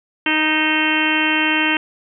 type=harmonic tone with a mistuned harmonic; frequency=311.1 Hz; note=D#4; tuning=in tune; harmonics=1 / 2 / 3 / 4 / 5 / 6 / 7 / 8 / 9 / 10; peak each=-21 / -32 / -25 / -30 / -23 / -24 / -24 / -27 / -21 / -24 dBFS; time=0.26-1.77 s; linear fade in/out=2 ms; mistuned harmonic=9; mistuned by=-49 cents; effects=none